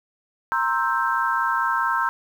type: chord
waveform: sine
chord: C dominant seventh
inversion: third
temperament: equal with one note detuned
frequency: 932.3 / 1056.8 / 1318.5 / 1568 Hz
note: Bb5 / C6 / E6 / G6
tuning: 0 / +17 / 0 / 0 cents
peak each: -25 dBFS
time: 0.52-2.09 s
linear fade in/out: 0 ms
effects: 8-bit